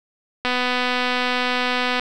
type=click train; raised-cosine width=0.3 ms; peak=-6 dBFS; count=386; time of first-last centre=0.45-1.996 s; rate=249 Hz; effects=none